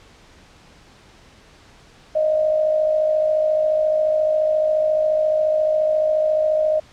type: tone with amplitude modulation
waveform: sine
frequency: 620 Hz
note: D#5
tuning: 6 cents flat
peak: -13 dBFS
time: 2.15-6.8 s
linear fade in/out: 10 ms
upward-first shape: sine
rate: 54.3 Hz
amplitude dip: 50%
effects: pink hiss -49 dBFS RMS until 6.92 s + low-pass 6000 Hz 12 dB/octave